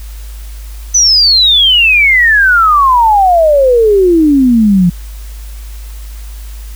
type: exponential sweep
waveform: sine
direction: down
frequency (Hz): 6100 to 170.3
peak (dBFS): -4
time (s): 0.94-4.9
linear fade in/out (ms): 10
effects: added 52 Hz sine -23 dBFS peak until 6.75 s + white hiss -38 dBFS RMS until 6.75 s